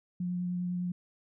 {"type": "tone with vibrato", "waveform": "sine", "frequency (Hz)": 178.4, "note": "F3", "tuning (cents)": 37, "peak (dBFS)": -30, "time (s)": [0.2, 0.92], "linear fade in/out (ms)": 5, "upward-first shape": "sine", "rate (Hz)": 9.9, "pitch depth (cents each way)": 11, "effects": []}